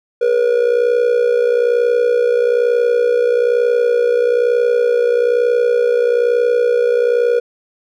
triangle tone with amplitude modulation, 481 Hz, B4, 46 cents flat, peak -6 dBFS, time 0.21-7.4 s, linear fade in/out 10 ms, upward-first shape sine, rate 61.1 Hz, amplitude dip 70%, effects none

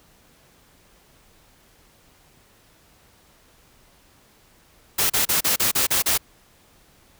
white noise bursts, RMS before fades -20 dBFS, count 8, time 4.98-6.178 s, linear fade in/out 10 ms, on 120 ms, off 34 ms, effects pink hiss -56 dBFS RMS until 7.19 s

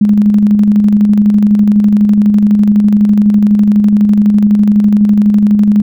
sine tone with tremolo, 207.7 Hz, G#3, in tune, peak -3 dBFS, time 0.01-5.82 s, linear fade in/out 5 ms, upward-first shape square, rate 12 Hz, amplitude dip 35%, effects none

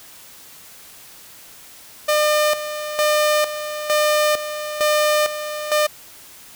sawtooth tone with tremolo, 603 Hz, D5, 46 cents sharp, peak -11 dBFS, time 2.08-5.87 s, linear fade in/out 10 ms, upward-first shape square, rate 1.1 Hz, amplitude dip 70%, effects white hiss -43 dBFS RMS until 6.55 s

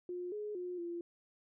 sine tone with pitch steps, 356.8 / 420 / 358.5 / 343.7 Hz, F4 / G#4 / F4 / F4, +37 / +19 / +45 / -28 cents, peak -38 dBFS, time 0.09-1.01 s, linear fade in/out 2 ms, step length 230 ms, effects none

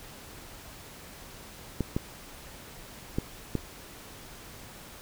clicks, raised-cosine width 3 ms, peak -14 dBFS, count 4, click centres 1.807 / 1.965 / 3.185 / 3.553 s, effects pink hiss -47 dBFS RMS until 5.01 s

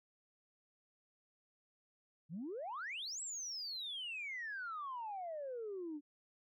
sine exponential two-way sweep, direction up then down, 145.4 to 7902 to 283.8 Hz, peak -40 dBFS, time 2.29-6.01 s, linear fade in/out 50 ms, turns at 3.21 s, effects tanh soft clip ceiling -37 dBFS

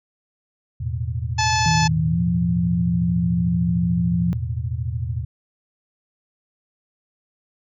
sine chord, E suspended fourth, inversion none, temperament equal with one note detuned, 81.65 / 110 / 123.47 Hz, E2 / A2 / B2, -16 / 0 / 0 cents, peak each -27 dBFS, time 0.8-5.25 s, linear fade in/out 10 ms
harmonic tone, 867 Hz, A5, 26 cents flat, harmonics 1 / 2 / 3 / 4 / 5 / 6 / 7 / 8, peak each -20 / -26 / -27 / -32 / -29 / -28 / -30 / -32 dBFS, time 1.38-1.88 s, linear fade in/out 10 ms
sine tone with pitch glide, 159.1 to 172.5 Hz, D#3 to F3, +39 to -21 cents, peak -18 dBFS, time 1.66-4.33 s, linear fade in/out 0 ms, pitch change +140 cents, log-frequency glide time 2.08-2.2 s
effects none

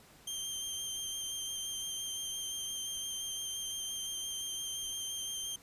20% pulse tone with vibrato, 3160 Hz, G7, 13 cents sharp, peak -31 dBFS, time 0.27-5.56 s, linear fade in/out 5 ms, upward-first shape sine, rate 5.8 Hz, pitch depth 14 cents each way, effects pink hiss -59 dBFS RMS until 5.62 s + resampled to 32000 Hz

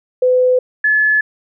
sine tone pair in turn, 505 / 1718.3 Hz, B4 / A6, +39 / -42 cents, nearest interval octave + major sixth, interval 2119 cents, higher second, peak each -9 / -10 dBFS, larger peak first, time 0.22-0.59 / 0.84-1.21 s, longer neither, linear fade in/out 5 ms, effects none

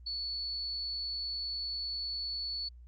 sine tone, 4435 Hz, C#8, in tune, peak -34 dBFS, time 0.06-2.69 s, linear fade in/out 10 ms, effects added 60 Hz sine -49 dBFS peak until 2.87 s + Opus 32 kbps

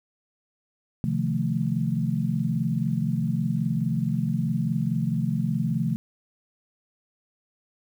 sine chord, F dominant seventh, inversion second, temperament equal, 130.81 / 155.56 / 174.61 / 220 Hz, C3 / Eb3 / F3 / A3, 0 / 0 / 0 / 0 cents, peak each -28 dBFS, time 1.04-5.96 s, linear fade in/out 0 ms, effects 9-bit

